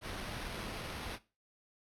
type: noise with sample-and-hold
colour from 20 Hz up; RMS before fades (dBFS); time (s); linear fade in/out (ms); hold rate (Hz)
pink; -42; 0.01-1.19; 50; 7350
effects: noise-tail reverb RT60 0.3 s tail -18 dB re dry + low-pass 12000 Hz 12 dB/octave